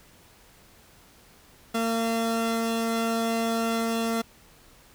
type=tone pair together; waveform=30% pulse; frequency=228.1 / 683.5 Hz; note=A#3 / F5; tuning=-37 / -37 cents; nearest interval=octave + perfect fifth; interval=1900 cents; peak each=-23 / -27 dBFS; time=1.74-4.22 s; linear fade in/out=10 ms; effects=pink hiss -55 dBFS RMS until 4.94 s